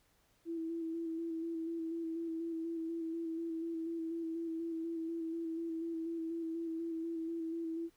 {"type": "tone with vibrato", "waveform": "sine", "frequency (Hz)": 329.6, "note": "E4", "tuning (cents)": 0, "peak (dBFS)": -36, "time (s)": [0.45, 7.9], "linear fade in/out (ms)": 50, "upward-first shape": "square", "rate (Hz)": 4.1, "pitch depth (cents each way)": 21, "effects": ["pink hiss -72 dBFS RMS until 7.96 s"]}